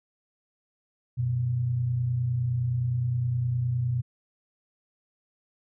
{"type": "tone pair together", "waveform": "sine", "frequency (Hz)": [93.78, 123.47], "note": ["F#2", "B2"], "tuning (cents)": [24, 0], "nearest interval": "perfect fourth", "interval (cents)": 476, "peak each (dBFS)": [-34, -24], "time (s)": [1.17, 4.02], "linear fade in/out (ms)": 20, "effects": []}